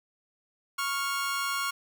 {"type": "tone pair together", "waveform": "sawtooth", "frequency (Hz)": [1103.5, 1400], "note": ["C#6", "F6"], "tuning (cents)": [-8, 4], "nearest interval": "major third", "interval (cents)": 412, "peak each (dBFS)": [-27, -28], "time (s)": [0.78, 1.71], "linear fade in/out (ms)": 10, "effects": []}